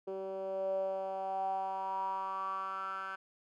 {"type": "tone with band-pass filter sweep", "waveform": "10% pulse", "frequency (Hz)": 191.7, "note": "G3", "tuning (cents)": -38, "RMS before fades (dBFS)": -37, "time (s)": [0.07, 3.16], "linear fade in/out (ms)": 10, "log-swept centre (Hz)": [440, 1500], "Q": 7.6, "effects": []}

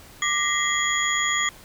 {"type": "tone cluster", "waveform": "sine", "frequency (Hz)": [1184, 1896, 2042, 3305, 6840], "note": ["D6", "A#6", "C7", "G#7", "A8"], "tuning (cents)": [14, 29, -43, -9, -50], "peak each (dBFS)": -27, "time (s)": [0.22, 1.49], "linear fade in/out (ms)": 2, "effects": ["pink hiss -47 dBFS RMS until 1.64 s"]}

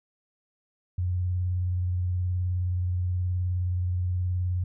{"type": "tone with vibrato", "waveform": "sine", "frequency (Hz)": 90.1, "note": "F#2", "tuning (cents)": -45, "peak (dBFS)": -24, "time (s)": [0.98, 4.64], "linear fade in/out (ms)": 5, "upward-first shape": "sine", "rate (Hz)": 19, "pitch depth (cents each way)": 33, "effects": []}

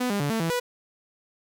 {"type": "tone with pitch steps", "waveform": "sawtooth", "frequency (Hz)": [249.5, 202.2, 144.2, 224.3, 165.1, 490.9], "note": ["B3", "G#3", "D3", "A3", "E3", "B4"], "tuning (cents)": [18, -46, -31, 34, 3, -10], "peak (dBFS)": -20, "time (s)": [0, 0.6], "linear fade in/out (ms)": 10, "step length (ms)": 100, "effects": []}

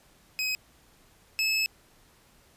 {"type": "tone pair in turn", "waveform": "25% pulse", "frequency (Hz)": [2531, 2599], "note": ["D#7", "E7"], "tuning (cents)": [29, -25], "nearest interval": "unison", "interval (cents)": 46, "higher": "second", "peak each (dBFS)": [-23, -20], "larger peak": "second", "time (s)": [[0.39, 0.55], [1.39, 1.66]], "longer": "second", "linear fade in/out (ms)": 0, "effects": ["pink hiss -60 dBFS RMS until 2.56 s", "resampled to 32000 Hz"]}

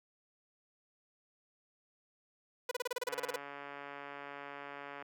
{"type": "tone bursts", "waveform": "sawtooth", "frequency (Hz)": 493.9, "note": "B4", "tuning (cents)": 0, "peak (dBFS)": -29, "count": 13, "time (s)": [2.69, 3.361], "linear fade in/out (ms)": 5, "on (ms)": 23, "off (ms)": 31}
{"type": "click train", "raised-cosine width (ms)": 0.5, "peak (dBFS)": -30, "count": 277, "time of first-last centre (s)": [3.08, 5.024], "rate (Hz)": 142}
{"effects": ["high-pass 300 Hz 12 dB/octave"]}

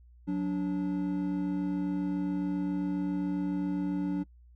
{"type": "tone pair together", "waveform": "triangle", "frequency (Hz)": [182.81, 290.2], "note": ["F#3", "D4"], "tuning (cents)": [-21, -21], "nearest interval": "minor sixth", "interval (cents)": 800, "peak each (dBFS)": [-30, -28], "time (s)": [0.27, 4.24], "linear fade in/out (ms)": 20, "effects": ["noise-tail reverb RT60 0.1 s tail -25 dB re dry", "added 60 Hz sine -53 dBFS peak until 4.55 s"]}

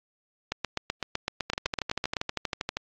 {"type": "two click trains", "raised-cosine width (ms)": 0.2, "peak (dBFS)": [-11, -10], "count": [17, 14], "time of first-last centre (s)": [[1.5, 2.77], [0.52, 2.168]], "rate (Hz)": [12.6, 7.89], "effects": ["low-pass 6000 Hz 12 dB/octave", "AAC 64 kbps"]}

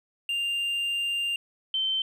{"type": "tone pair in turn", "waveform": ["triangle", "sine"], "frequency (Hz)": [2794, 3097], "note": ["F7", "G7"], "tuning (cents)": [0, -22], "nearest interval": "major second", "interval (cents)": 178, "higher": "second", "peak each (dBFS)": -24, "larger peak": "neither", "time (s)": [[0.29, 1.36], [1.74, 2.02]], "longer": "first", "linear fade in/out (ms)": 2, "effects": []}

